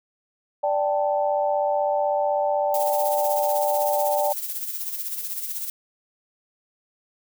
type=chord; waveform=sine; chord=D suspended fourth; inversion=none; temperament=equal; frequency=587.3 / 784 / 880 Hz; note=D5 / G5 / A5; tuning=0 / 0 / 0 cents; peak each=-22 / -25 / -27 dBFS; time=0.63-4.33 s; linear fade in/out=10 ms
type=noise with tremolo; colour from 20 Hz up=violet; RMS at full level=-28 dBFS; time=2.74-5.7 s; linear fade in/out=2 ms; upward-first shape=sine; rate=16 Hz; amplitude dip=55%
effects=none